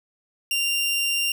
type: tone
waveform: sawtooth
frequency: 2782 Hz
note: F7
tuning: 7 cents flat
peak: -18 dBFS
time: 0.51-1.32 s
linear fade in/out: 2 ms
effects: none